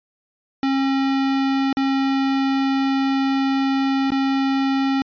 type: tone with dropouts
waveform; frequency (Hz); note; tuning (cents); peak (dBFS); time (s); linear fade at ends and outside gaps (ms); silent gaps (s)
square; 270.4; C#4; -43; -18; 0.63-5.02; 1; 1.728-1.77 / 4.105-4.119
effects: resampled to 11025 Hz